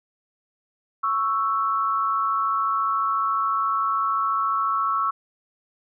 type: tone pair together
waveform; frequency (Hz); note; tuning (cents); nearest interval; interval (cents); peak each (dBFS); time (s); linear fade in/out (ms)
sine; 1108.7 / 1322.7; C#6 / E6; 0 / +5; minor third; 305; -23; 1.03-5.11; 10
effects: none